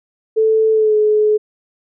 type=tone with pitch glide; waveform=sine; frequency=440 to 425.5 Hz; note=A4 to G#4; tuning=0 to +42 cents; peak=-10 dBFS; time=0.36-1.38 s; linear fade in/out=20 ms; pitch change=-58 cents; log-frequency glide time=0.72-0.96 s; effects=none